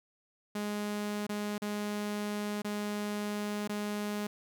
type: tone with dropouts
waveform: sawtooth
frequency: 207.7 Hz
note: G#3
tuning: in tune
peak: -29 dBFS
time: 0.55-4.27 s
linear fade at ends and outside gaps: 5 ms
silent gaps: 1.268-1.292 / 1.581-1.619 / 2.62-2.645 / 3.677-3.693 s
effects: none